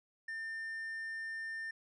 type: tone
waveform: triangle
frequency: 1800 Hz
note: A6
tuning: 39 cents sharp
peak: -37 dBFS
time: 0.28-1.71 s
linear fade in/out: 5 ms
effects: resampled to 24000 Hz